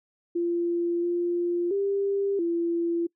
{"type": "tone with pitch steps", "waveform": "sine", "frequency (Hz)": [343.9, 348.1, 397.4, 339.3], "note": ["F4", "F4", "G4", "F4"], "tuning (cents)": [-27, -6, 24, -50], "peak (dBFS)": -23, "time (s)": [0.35, 3.07], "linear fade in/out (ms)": 10, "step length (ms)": 680, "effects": ["noise-tail reverb RT60 0.1 s tail -24 dB re dry"]}